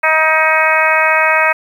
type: harmonic tone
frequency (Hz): 315.7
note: D#4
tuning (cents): +25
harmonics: 2 / 3 / 4 / 5 / 6 / 7 / 8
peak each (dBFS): -17 / -17 / -17 / -17 / -17 / -17 / -17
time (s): 0.03-1.53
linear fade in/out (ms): 10
effects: 7-bit